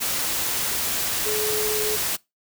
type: tone in noise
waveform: sine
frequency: 426.3 Hz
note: G#4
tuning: 45 cents sharp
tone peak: -25 dBFS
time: 1.25-1.97 s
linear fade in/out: 20 ms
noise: white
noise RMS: -25 dBFS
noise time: 0-2.17 s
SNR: -3 dB
effects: noise-tail reverb RT60 0.2 s tail -22 dB re dry